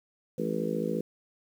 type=harmonic tone with a mistuned harmonic; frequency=54.3 Hz; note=A1; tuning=22 cents flat; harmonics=3 / 4 / 5 / 6 / 7 / 8 / 9; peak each=-35 / -34 / -38 / -37 / -37 / -35 / -34 dBFS; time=0.38-1.01 s; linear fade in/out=5 ms; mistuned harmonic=3; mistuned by=+64 cents; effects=9-bit